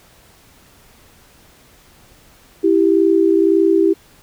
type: tone pair together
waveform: sine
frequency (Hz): 329.8 / 391.6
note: E4 / G4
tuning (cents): +1 / -2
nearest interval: minor third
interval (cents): 297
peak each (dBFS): -13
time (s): 2.63-3.94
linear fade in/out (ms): 20
effects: pink hiss -49 dBFS RMS until 4.22 s